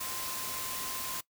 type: tone in noise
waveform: sine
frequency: 1042 Hz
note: C6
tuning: 7 cents flat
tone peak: -44 dBFS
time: 0-1.21 s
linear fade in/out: 10 ms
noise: white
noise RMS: -37 dBFS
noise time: 0-1.21 s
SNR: -10 dB
effects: noise-tail reverb RT60 0.1 s tail -20 dB re dry